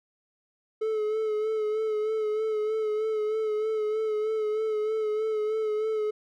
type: tone with vibrato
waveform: triangle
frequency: 432.1 Hz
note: A4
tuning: 31 cents flat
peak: -23 dBFS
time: 0.81-6.11 s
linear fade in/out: 10 ms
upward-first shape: sine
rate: 3.2 Hz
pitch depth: 32 cents each way
effects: none